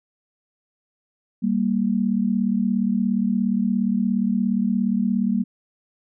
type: tone pair together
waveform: sine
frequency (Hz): 196 / 233.1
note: G3 / A#3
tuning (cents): 0 / 0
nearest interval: minor third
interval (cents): 300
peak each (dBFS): -21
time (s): 1.42-5.44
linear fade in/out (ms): 20
effects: none